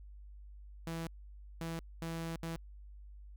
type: tone bursts at uneven times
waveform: sawtooth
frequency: 165 Hz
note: E3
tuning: 2 cents sharp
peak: -34 dBFS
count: 4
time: 0.87-1.07 / 1.61-1.79 / 2.02-2.36 / 2.43-2.56 s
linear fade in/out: 0 ms
effects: added 50 Hz sine -49 dBFS peak until 3.36 s